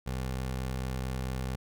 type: tone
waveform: 20% pulse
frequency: 64.5 Hz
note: C2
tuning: 24 cents flat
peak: -27 dBFS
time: 0.06-1.56 s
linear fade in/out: 10 ms
effects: none